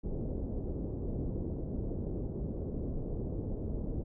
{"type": "low-pass noise", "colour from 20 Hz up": "pink", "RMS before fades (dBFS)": -36, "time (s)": [0.03, 4.04], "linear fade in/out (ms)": 20, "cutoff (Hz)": 470, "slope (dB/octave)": 24, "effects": []}